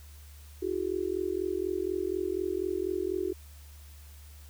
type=tone with amplitude modulation; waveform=sine; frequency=370 Hz; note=F#4; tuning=in tune; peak=-24 dBFS; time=0.62-3.33 s; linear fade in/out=10 ms; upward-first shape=sine; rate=44.1 Hz; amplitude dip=100%; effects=added 73 Hz sine -47 dBFS peak until 4.49 s + white hiss -57 dBFS RMS until 4.49 s